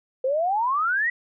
sine exponential sweep, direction up, 505 to 1975.5 Hz, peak -20 dBFS, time 0.24-1.1 s, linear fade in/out 5 ms, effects none

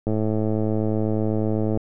click train, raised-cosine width 2 ms, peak -11 dBFS, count 185, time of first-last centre 0.07-1.774 s, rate 108 Hz, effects none

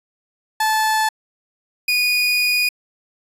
30% pulse tone pair in turn, 871 / 2464 Hz, A5 / D#7, -18 / -17 cents, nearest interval octave + tritone, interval 1801 cents, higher second, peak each -13 dBFS, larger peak neither, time 0.6-1.09 / 1.88-2.69 s, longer second, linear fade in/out 5 ms, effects resampled to 32000 Hz

